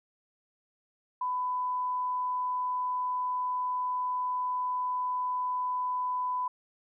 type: tone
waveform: sine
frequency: 1000 Hz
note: B5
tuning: 21 cents sharp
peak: -28 dBFS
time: 1.21-6.48 s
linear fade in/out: 5 ms
effects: none